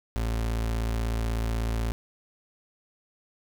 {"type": "tone", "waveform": "35% pulse", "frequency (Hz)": 56.3, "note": "A1", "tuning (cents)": 40, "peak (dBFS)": -24, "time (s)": [0.16, 1.92], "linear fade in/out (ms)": 0, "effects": []}